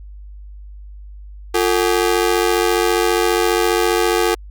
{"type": "ring-modulated tone", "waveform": "sawtooth", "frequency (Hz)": 399.4, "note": "G4", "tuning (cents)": 32, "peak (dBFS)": -7, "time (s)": [1.54, 4.35], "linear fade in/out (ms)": 10, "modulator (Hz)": 47.4, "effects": ["added 50 Hz sine -33 dBFS peak until 4.5 s"]}